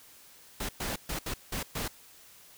pink noise bursts at uneven times, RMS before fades -34 dBFS, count 6, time 0.6-0.69 / 0.8-0.96 / 1.09-1.19 / 1.26-1.34 / 1.52-1.63 / 1.75-1.88 s, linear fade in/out 5 ms, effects white hiss -55 dBFS RMS until 2.57 s

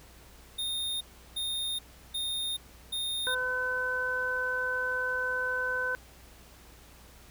square tone bursts, 3668 Hz, A#7, 29 cents flat, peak -31 dBFS, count 4, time 0.58-3.35 s, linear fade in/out 10 ms, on 430 ms, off 350 ms
harmonic tone, 506 Hz, B4, 42 cents sharp, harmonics 1 / 2 / 3, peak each -36 / -38 / -29 dBFS, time 3.27-5.95 s, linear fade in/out 0 ms
effects added 60 Hz sine -55 dBFS peak until 7.3 s + pink hiss -55 dBFS RMS until 7.3 s

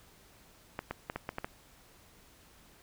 clicks, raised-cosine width 0.5 ms, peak -20 dBFS, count 7, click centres 0.791 / 0.91 / 1.099 / 1.16 / 1.291 / 1.384 / 1.445 s, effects pink hiss -60 dBFS RMS until 2.82 s

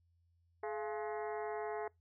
harmonic tone with a mistuned harmonic, 212.1 Hz, G#3, 37 cents sharp, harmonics 2 / 3 / 4 / 5 / 6 / 7 / 8 / 9 / 10, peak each -40 / -44 / -45 / -50 / -55 / -55 / -57 / -54 / -59 dBFS, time 0.63-1.88 s, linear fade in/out 5 ms, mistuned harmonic 3, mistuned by +130 cents, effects noise-tail reverb RT60 0.2 s tail -26 dB re dry + added 85 Hz sine -70 dBFS peak until 2 s

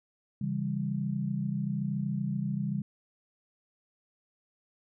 sine chord, C# diminished, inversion none, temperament just, 138.59 / 166.31 / 199.57 Hz, C#3 / E3 / G3, 0 / +16 / +31 cents, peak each -33 / -35 / -32 dBFS, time 0.41-2.82 s, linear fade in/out 5 ms, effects none

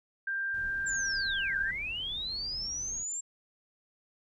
sine tone, 1586 Hz, G6, 20 cents sharp, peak -30 dBFS, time 0.27-1.71 s, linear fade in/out 5 ms
brown noise, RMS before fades -48 dBFS, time 0.54-3.03 s, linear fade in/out 5 ms
sine linear two-way sweep, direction down then up, 7490 to 1462 to 7490 Hz, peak -33 dBFS, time 0.86-3.21 s, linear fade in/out 10 ms, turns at 1.58 s
effects none

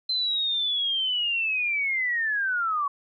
sine linear sweep, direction down, 4100 to 1108.7 Hz, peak -23 dBFS, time 0.09-2.88 s, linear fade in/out 5 ms, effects none

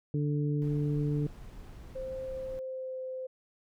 harmonic tone, 146.83 Hz, D3, in tune, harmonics 1 / 2 / 3, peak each -28 / -34 / -38 dBFS, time 0.14-1.27 s, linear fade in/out 2 ms
brown noise, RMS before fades -46 dBFS, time 0.62-2.59 s, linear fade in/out 0 ms
sine tone with pitch glide, 524 to 517.4 Hz, C5 to C5, +2 to -19 cents, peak -35 dBFS, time 1.95-3.27 s, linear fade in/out 10 ms, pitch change -21 cents, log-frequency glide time 2.45-3 s
effects none

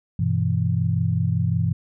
sine chord, E minor, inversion first, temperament equal, 98 / 123.47 / 164.81 Hz, G2 / B2 / E3, 0 / 0 / 0 cents, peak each -23 dBFS, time 0.19-1.73 s, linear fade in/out 5 ms, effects none

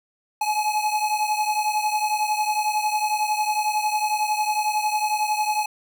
square beating tone pair, 846 / 857 Hz, G#5 / A5, +32 / -46 cents, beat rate 11 Hz, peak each -23 / -27 dBFS, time 0.41-5.66 s, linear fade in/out 5 ms, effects none

